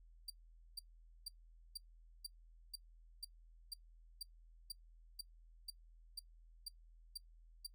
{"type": "tone bursts", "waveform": "sawtooth", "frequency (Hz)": 4699, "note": "D8", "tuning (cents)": 0, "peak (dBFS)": -40, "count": 16, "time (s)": [0.28, 7.666], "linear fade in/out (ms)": 5, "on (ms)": 21, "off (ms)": 470, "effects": ["noise-tail reverb RT60 0.1 s tail -20 dB re dry", "added 41 Hz sine -60 dBFS peak until 7.74 s"]}